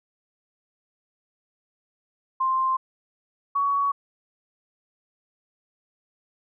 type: tone pair in turn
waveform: sine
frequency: 1049 / 1123.3 Hz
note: C6 / C#6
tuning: +4 / +23 cents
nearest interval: minor second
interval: 119 cents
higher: second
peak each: -20 dBFS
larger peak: neither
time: 2.4-2.77 / 3.55-3.92 s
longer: neither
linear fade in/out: 10 ms
effects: none